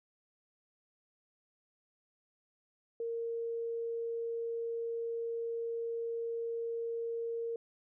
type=tone; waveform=sine; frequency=462.5 Hz; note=A#4; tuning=14 cents flat; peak=-34 dBFS; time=3-7.56 s; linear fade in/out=2 ms; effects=none